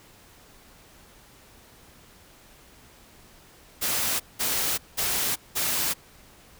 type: noise bursts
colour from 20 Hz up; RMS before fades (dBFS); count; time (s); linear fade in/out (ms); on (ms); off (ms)
white; -26; 4; 3.81-5.94; 20; 390; 190
effects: pink hiss -53 dBFS RMS until 6.59 s